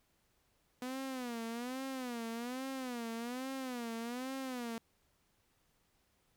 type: tone with vibrato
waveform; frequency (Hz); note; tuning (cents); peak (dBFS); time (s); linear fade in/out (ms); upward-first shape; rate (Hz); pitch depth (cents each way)
sawtooth; 246.9; B3; 0; -35; 0.82-4.78; 2; sine; 1.2; 140
effects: pink hiss -75 dBFS RMS until 6.36 s